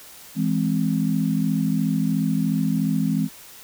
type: chord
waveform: sine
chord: E augmented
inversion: none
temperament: equal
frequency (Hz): 164.81 / 207.7 / 261.6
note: E3 / G#3 / B#3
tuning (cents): 0 / 0 / 0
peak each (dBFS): -23 / -23 / -24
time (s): 0.35-3.29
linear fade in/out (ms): 50
effects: white hiss -44 dBFS RMS until 3.63 s